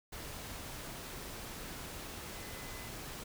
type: tone in noise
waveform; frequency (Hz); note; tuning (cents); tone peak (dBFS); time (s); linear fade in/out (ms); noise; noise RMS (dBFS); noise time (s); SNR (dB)
sine; 2024; B6; +42; -54; 2.33-2.89; 10; pink; -45; 0.12-3.24; -12
effects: none